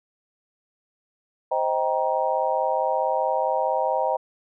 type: chord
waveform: sine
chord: C minor seventh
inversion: none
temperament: just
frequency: 523.3 / 627.9 / 784.9 / 941.9 Hz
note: C5 / Eb5 / G5 / Bb5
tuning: 0 / +16 / +2 / +18 cents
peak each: -26 dBFS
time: 1.51-4.17 s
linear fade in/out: 10 ms
effects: none